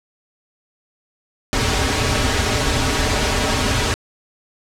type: noise with comb filter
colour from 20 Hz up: pink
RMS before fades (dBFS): -18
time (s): 1.53-3.94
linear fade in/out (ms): 0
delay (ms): 5.8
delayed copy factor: -1
effects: low-pass 7000 Hz 12 dB/octave